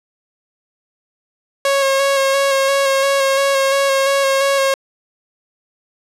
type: tone with vibrato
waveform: sawtooth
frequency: 547 Hz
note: C#5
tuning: 23 cents flat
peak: -9 dBFS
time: 1.65-4.74 s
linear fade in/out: 2 ms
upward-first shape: square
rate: 2.9 Hz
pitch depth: 18 cents each way
effects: low-pass 11000 Hz 12 dB/octave